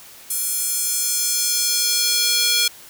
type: tone with high-pass filter sweep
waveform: square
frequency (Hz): 476.3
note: A#4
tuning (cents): +37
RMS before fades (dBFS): -20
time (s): 0.3-2.68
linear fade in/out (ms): 5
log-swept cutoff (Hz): 9700 to 3500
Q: 1.4
effects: white hiss -43 dBFS RMS until 2.89 s